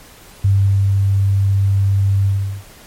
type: tone with ADSR envelope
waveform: sine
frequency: 98.4 Hz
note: G2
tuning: 7 cents sharp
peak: -9 dBFS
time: 0.44-2.64 s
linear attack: 8 ms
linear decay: 410 ms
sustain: -2 dB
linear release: 380 ms
effects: pink hiss -42 dBFS RMS until 2.86 s + MP3 64 kbps